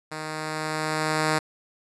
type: tone with level ramp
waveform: 5% pulse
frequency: 155.56 Hz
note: D#3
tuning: in tune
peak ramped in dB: -21 to -9 dBFS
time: 0.11-1.39 s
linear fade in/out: 10 ms
effects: resampled to 24000 Hz